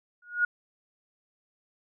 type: tone with exponential growth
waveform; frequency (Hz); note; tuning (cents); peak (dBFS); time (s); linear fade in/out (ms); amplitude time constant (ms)
sine; 1443; F#6; -44; -18; 0.22-0.45; 5; 49
effects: none